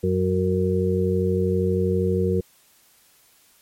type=harmonic tone; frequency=92.5 Hz; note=F#2; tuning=in tune; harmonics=1 / 2 / 4 / 5; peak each=-24 / -24 / -24 / -24 dBFS; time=0.03-2.41 s; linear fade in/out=10 ms; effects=white hiss -57 dBFS RMS until 3.61 s + MP3 64 kbps